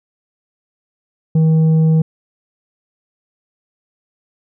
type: tone with tanh clipping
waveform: sine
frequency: 159.4 Hz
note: D#3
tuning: 42 cents sharp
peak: -10 dBFS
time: 1.35-2.02 s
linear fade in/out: 5 ms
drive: 5 dB
effects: none